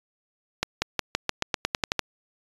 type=accelerating click train; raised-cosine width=0.2 ms; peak=-5 dBFS; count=12; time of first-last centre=0.63-1.993 s; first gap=190 ms; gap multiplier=0.91; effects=resampled to 24000 Hz